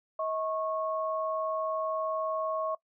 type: tone pair together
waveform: sine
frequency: 637 / 1096.3 Hz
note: D#5 / C#6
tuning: +41 / -20 cents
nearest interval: major sixth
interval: 939 cents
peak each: -31 / -33 dBFS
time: 0.19-2.75 s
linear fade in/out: 5 ms
effects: noise-tail reverb RT60 0.1 s tail -20 dB re dry